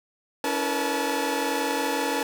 sawtooth tone cluster, 280.9 / 326.6 / 451.9 / 483.4 / 864 Hz, C#4 / E4 / A4 / B4 / A5, +23 / -16 / +46 / -37 / -32 cents, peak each -26 / -30 / -30 / -26 / -25 dBFS, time 0.44-2.23 s, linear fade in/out 2 ms, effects none

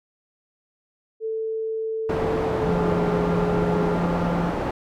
sine tone with pitch glide, 443.2 to 420.3 Hz, A4 to G#4, +13 to +21 cents, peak -24 dBFS, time 1.2-3.99 s, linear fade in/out 50 ms, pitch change -92 cents, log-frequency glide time 2.45-2.98 s
white low-pass noise, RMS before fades -26 dBFS, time 2.09-4.71 s, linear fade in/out 5 ms, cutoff 670 Hz, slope 12 dB/octave
harmonic tone, 172.7 Hz, F3, 19 cents flat, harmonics 1 / 3 / 5 / 7 / 8, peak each -23 / -35 / -35 / -41 / -39 dBFS, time 2.64-4.53 s, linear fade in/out 50 ms
effects none

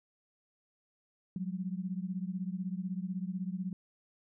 sine beating tone pair, 180 / 196 Hz, F#3 / G3, -47 / 0 cents, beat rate 16 Hz, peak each -36 / -38 dBFS, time 1.36-3.73 s, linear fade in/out 2 ms, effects none

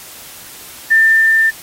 sine tone with level ramp, 1790 Hz, A6, 29 cents sharp, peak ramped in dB -6 to -9 dBFS, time 0.9-1.51 s, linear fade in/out 20 ms, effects white hiss -35 dBFS RMS until 1.62 s + AAC 48 kbps

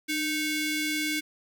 sawtooth ring-modulated tone, 1249 Hz, D#6, 6 cents sharp, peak -20 dBFS, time 0.08-1.21 s, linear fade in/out 20 ms, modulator 946 Hz, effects none

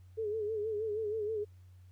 sine tone with vibrato, 429.3 Hz, A4, 43 cents flat, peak -32 dBFS, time 0.17-1.45 s, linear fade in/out 20 ms, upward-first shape sine, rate 6.3 Hz, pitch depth 75 cents each way, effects added 91 Hz sine -53 dBFS peak until 1.91 s + pink hiss -74 dBFS RMS until 1.91 s

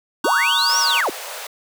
square chord, D# minor seventh, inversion second, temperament just, 933.4 / 1120.1 / 1244.5 / 1493.4 Hz, A#5 / C#6 / D#6 / F#6, +2 / +18 / 0 / +16 cents, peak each -24 / -25 / -29 / -24 dBFS, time 0.24-1.01 s, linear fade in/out 5 ms
sine linear two-way sweep, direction up then down, 193.7 to 5920 to 201.7 Hz, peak -17 dBFS, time 0.24-1.1 s, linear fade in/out 10 ms, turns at 0.79 s
pink high-pass noise, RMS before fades -32 dBFS, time 0.69-1.47 s, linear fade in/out 5 ms, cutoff 490 Hz, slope 48 dB/octave
effects none

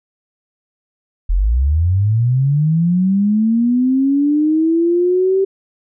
sine linear sweep, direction up, 38.89 to 390 Hz, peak -11 dBFS, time 1.29-5.45 s, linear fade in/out 10 ms, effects none

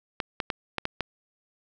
clicks, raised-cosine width 0.3 ms, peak -11 dBFS, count 6, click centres 0.202 / 0.402 / 0.502 / 0.783 / 0.854 / 1.007 s, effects none

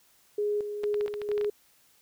sine tone with tremolo, 415.4 Hz, G#4, in tune, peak -25 dBFS, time 0.38-1.5 s, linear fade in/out 5 ms, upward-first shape square, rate 2.2 Hz, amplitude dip 55%
clicks, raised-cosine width 0.3 ms, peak -24 dBFS, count 10, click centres 0.84 / 0.943 / 1.01 / 1.08 / 1.14 / 1.217 / 1.316 / 1.379 / 1.412 / 1.446 s
effects white hiss -63 dBFS RMS until 2.01 s

